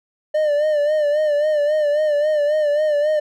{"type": "tone with vibrato", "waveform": "triangle", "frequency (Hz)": 599, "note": "D5", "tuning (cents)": 34, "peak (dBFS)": -13, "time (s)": [0.34, 3.2], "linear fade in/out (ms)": 10, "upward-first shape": "sine", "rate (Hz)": 3.7, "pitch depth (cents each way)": 60, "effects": []}